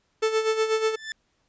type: tone with tremolo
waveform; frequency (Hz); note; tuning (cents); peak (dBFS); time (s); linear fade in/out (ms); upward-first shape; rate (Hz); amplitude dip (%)
45% pulse; 440; A4; 0; -19; 0.22-0.96; 10; sine; 8.2; 65
type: tone with exponential growth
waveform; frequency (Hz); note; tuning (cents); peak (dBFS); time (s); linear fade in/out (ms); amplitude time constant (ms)
sawtooth; 1760; A6; 0; -25; 0.79-1.12; 1; 71
effects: pink hiss -70 dBFS RMS until 1.48 s + resampled to 16000 Hz